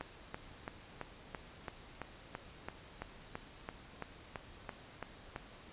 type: click train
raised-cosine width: 0.5 ms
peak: -25 dBFS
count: 17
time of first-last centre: 0.01-5.361 s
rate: 2.99 Hz
effects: pink hiss -55 dBFS RMS until 5.72 s + resampled to 8000 Hz